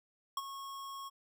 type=tone with ADSR envelope; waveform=square; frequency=1095 Hz; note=C#6; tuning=22 cents flat; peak=-32 dBFS; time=0.37-1.1 s; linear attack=3 ms; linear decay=34 ms; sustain=-11 dB; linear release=26 ms; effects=none